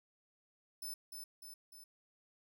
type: tone with echo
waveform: 5% pulse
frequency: 5274 Hz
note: E8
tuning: in tune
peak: -36 dBFS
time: 0.82-0.94 s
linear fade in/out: 5 ms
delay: 300 ms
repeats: 3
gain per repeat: -4 dB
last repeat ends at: 1.84 s
effects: none